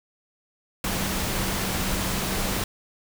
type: tone in noise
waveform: sine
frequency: 192.3 Hz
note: G3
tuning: 33 cents flat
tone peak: -33 dBFS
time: 0.84-2.64 s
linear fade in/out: 2 ms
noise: pink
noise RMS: -27 dBFS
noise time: 0.84-2.64 s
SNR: -9 dB
effects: none